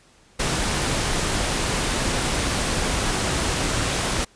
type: noise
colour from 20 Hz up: pink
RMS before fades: -23 dBFS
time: 0.39-4.25 s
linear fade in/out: 10 ms
effects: pink hiss -55 dBFS RMS until 4.35 s + resampled to 22050 Hz